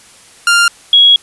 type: tone pair in turn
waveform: sawtooth / sine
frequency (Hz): 1396.9 / 3322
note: F6 / G#7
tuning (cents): 0 / 0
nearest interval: octave + minor third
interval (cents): 1500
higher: second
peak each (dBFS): -3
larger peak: neither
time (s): 0.47-0.68 / 0.93-1.16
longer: second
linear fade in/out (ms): 2
effects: white hiss -41 dBFS RMS until 1.22 s + resampled to 24000 Hz